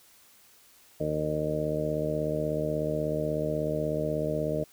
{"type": "harmonic tone", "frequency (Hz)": 76.4, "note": "D#2", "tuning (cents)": -31, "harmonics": [1, 2, 3, 4, 5, 6, 7, 8], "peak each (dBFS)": [-43, -33, -39, -35, -41, -33, -38, -31], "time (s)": [1, 4.64], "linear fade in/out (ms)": 5, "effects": ["white hiss -58 dBFS RMS until 4.72 s"]}